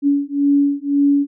sine beating tone pair, 282.6 / 284.5 Hz, C#4 / C#4, +34 / +45 cents, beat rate 1.9 Hz, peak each -16 dBFS, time 0.02-1.27 s, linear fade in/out 50 ms, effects none

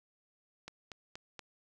click train, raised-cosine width 0.2 ms, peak -27 dBFS, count 4, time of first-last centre 0.68-1.393 s, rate 4.21 Hz, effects none

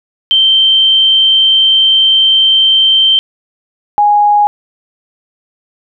sine tone pair in turn, 3125 / 827.7 Hz, G7 / G#5, -6 / -6 cents, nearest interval octave + major seventh, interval 2300 cents, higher first, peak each -5 dBFS, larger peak neither, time 0.31-3.19 / 3.98-4.47 s, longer first, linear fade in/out 0 ms, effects none

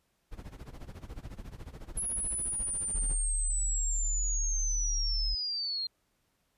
brown noise with tremolo, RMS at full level -40 dBFS, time 0.31-3.17 s, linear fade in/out 20 ms, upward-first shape sine, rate 14 Hz, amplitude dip 85%
sine linear sweep, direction down, 10610 to 4168 Hz, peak -31 dBFS, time 1.97-5.87 s, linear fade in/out 5 ms
sine tone, 36.71 Hz, D1, in tune, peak -29 dBFS, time 2.94-5.35 s, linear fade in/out 10 ms
effects pink hiss -75 dBFS RMS until 6.57 s + resampled to 32000 Hz

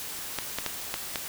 clicks, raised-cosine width 0.2 ms, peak -11 dBFS, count 5, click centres 0.387 / 0.586 / 0.663 / 0.941 / 1.158 s, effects white hiss -37 dBFS RMS until 1.28 s

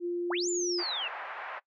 sine tone with pitch glide, 349.2 to 352.6 Hz, F4 to F4, 0 to +17 cents, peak -29 dBFS, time 0-0.84 s, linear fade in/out 50 ms, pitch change +17 cents, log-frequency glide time 0.26-0.38 s
sine linear two-way sweep, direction up then down, 498.8 to 7280 to 2594 Hz, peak -31 dBFS, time 0.3-1.08 s, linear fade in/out 5 ms, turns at 0.49 s
pink band-pass noise, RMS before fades -40 dBFS, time 0.78-1.6 s, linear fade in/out 20 ms, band 690 to 2100 Hz, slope 24 dB/octave
effects noise-tail reverb RT60 0.1 s tail -20 dB re dry

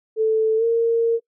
sine tone with pitch glide, 440 to 460.8 Hz, A4 to A#4, 0 to -20 cents, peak -15 dBFS, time 0.16-1.2 s, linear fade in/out 50 ms, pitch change +80 cents, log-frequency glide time 0.57-0.64 s, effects noise-tail reverb RT60 0.1 s tail -23 dB re dry

